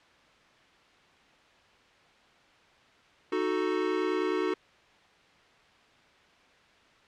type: chord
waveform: square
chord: D# diminished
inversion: none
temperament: equal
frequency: 311.1 / 370 / 440 Hz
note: D#4 / F#4 / A4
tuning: 0 / 0 / 0 cents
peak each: -33 / -30 / -33 dBFS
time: 3.32-4.54 s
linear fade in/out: 5 ms
effects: white hiss -59 dBFS RMS until 7.07 s + low-pass 3000 Hz 12 dB/octave